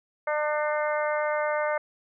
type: harmonic tone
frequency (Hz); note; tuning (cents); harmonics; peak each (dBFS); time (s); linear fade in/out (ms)
300.7; D4; +41; 2 / 3 / 4 / 5 / 6 / 7; -26 / -32 / -33 / -34 / -38 / -36; 0.27-1.78; 5
effects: none